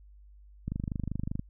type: click train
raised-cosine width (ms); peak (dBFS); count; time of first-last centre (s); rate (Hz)
5; -20; 19; 0.68-1.394; 25.2
effects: added 50 Hz sine -51 dBFS peak until 1.49 s